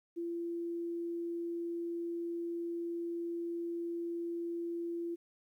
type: tone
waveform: sine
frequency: 340.4 Hz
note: F4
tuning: 44 cents flat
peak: -35 dBFS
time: 0.16-5.16 s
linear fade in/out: 20 ms
effects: 12-bit